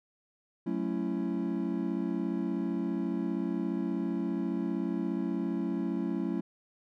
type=chord; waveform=triangle; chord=F# minor seventh; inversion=none; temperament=equal with one note detuned; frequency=185 / 220 / 277.2 / 333.7 Hz; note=F#3 / A3 / C#4 / E4; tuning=0 / 0 / 0 / +21 cents; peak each=-33 dBFS; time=0.66-6.41 s; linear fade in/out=10 ms; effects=none